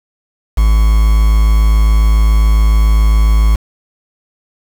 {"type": "tone with quantisation", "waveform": "triangle", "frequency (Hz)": 53.6, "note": "A1", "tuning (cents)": -45, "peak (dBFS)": -4, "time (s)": [0.57, 3.56], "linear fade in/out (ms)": 10, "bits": 4, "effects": []}